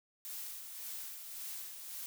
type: noise with tremolo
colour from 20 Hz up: blue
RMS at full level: -43 dBFS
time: 0.25-2.06 s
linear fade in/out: 0 ms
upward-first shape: sine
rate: 1.8 Hz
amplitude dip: 45%
effects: none